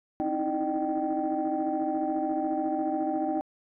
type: tone cluster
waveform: sine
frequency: 265.4 / 311.7 / 325.9 / 607 / 774 Hz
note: C4 / D#4 / E4 / D#5 / G5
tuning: +25 / +3 / -20 / -43 / -22 cents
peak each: -35 / -29 / -35 / -33 / -30 dBFS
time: 0.2-3.41 s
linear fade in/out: 0 ms
effects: tanh soft clip ceiling -18 dBFS